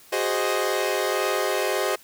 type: chord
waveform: sawtooth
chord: Ab dominant seventh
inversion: third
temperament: equal with one note detuned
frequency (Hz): 373.4 / 415.3 / 523.3 / 622.3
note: Gb4 / Ab4 / C5 / Eb5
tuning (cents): +16 / 0 / 0 / 0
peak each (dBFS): -24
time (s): 0.12-1.96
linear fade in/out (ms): 10
effects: white hiss -51 dBFS RMS until 2.03 s